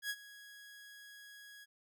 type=tone with ADSR envelope; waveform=sawtooth; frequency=1661.2 Hz; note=G#6; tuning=in tune; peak=-31 dBFS; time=0.02-1.66 s; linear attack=78 ms; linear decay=52 ms; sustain=-18 dB; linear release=30 ms; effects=none